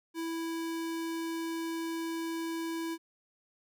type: tone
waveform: square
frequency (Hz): 329.6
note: E4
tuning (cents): 0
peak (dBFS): -34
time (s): 0.14-2.98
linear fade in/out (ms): 50
effects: none